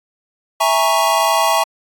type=chord; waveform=square; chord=A# half-diminished seventh; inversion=second; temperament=equal; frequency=659.3 / 830.6 / 932.3 / 1108.7 Hz; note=E5 / G#5 / A#5 / C#6; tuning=0 / 0 / 0 / 0 cents; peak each=-19 dBFS; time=0.6-1.64 s; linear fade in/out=10 ms; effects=AAC 64 kbps